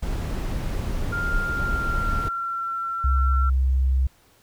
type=noise; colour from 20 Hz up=brown; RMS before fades=-26 dBFS; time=0.02-2.29 s; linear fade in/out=10 ms
type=tone with pitch glide; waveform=sine; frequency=1400 to 1353.1 Hz; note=F6 to E6; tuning=+4 to +45 cents; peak=-25 dBFS; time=1.12-3.5 s; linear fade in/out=10 ms; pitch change=-59 cents; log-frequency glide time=1.48-2.69 s
type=tone; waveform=sine; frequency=65.5 Hz; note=C2; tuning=2 cents sharp; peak=-17 dBFS; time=3.04-4.07 s; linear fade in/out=5 ms
effects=pink hiss -58 dBFS RMS until 4.42 s